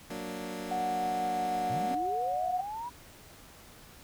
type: chord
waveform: 20% pulse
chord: Gb augmented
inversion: none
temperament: equal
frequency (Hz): 185 / 233.1 / 293.7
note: Gb3 / Bb3 / D4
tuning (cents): 0 / 0 / 0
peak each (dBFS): -36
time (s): 0.1-1.95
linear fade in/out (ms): 5
type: tone with pitch glide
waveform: sine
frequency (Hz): 735 to 729.9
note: F#5 to F#5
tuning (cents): -12 to -24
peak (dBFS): -29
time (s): 0.71-2.61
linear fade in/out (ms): 5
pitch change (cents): -12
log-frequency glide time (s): 1.19-1.74
type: linear sweep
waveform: sine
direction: up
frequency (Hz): 95.7 to 987.8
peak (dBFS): -35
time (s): 1.69-2.9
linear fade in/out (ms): 20
effects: pink hiss -53 dBFS RMS until 4.03 s